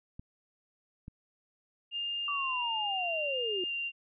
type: clicks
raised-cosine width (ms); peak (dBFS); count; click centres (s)
5; -31; 2; 0.195 / 1.081
type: tone with vibrato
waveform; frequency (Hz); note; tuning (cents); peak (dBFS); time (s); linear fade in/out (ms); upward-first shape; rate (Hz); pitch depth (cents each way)
sine; 2794; F7; 0; -32; 1.91-3.92; 50; square; 1.4; 10
type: linear sweep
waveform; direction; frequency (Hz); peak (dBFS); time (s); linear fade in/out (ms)
sine; down; 1174.7 to 349.2; -33; 2.28-3.64; 2
effects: none